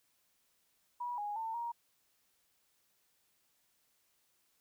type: tone with pitch steps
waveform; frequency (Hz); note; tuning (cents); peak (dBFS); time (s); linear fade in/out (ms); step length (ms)
sine; 970 / 827 / 897 / 941; B5 / G#5 / A5 / A#5; -31 / -8 / +33 / +16; -36; 1-1.72; 10; 180
effects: white hiss -75 dBFS RMS until 4.6 s